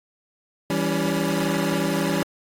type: chord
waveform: 25% pulse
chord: C# diminished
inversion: first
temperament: equal with one note detuned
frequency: 164.81 / 196 / 282.2 Hz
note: E3 / G3 / C#4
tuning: 0 / 0 / +31 cents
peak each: -22 dBFS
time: 0.7-2.23 s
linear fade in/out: 2 ms
effects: AAC 48 kbps